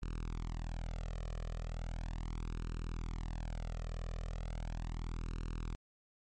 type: tone with flanger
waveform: sawtooth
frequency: 40.92 Hz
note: E1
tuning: 12 cents flat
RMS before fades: -40 dBFS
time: 0.02-5.75 s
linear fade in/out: 0 ms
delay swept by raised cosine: 0.73 to 1.66 ms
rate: 0.37 Hz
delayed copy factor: +0.85
effects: MP3 32 kbps